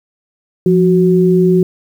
sine tone pair together, 174.61 / 370 Hz, F3 / F#4, 0 / 0 cents, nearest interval octave + minor second, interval 1300 cents, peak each -10 dBFS, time 0.66-1.63 s, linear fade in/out 2 ms, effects 7-bit

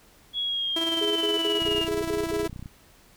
sine linear sweep, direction down, 3361 to 2811 Hz, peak -25 dBFS, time 0.33-1.88 s, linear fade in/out 50 ms
sawtooth tone with tremolo, 330 Hz, E4, 2 cents sharp, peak -23 dBFS, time 0.76-2.48 s, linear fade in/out 5 ms, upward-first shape square, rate 19 Hz, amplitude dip 40%
sine tone bursts, 415.3 Hz, G#4, in tune, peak -26 dBFS, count 7, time 1.01-2.462 s, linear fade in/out 5 ms, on 150 ms, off 67 ms
click train, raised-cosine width 5 ms, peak -26 dBFS, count 33, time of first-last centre 1.62-2.659 s, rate 30.8 Hz
effects pink hiss -56 dBFS RMS until 3.16 s

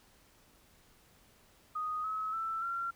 sine tone with pitch steps, 1244.5 / 1285.4 / 1327.7 / 1371.3 Hz, D#6 / E6 / E6 / F6, 0 / -44 / +12 / -32 cents, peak -33 dBFS, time 1.75-2.91 s, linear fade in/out 10 ms, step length 290 ms, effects pink hiss -64 dBFS RMS until 2.95 s

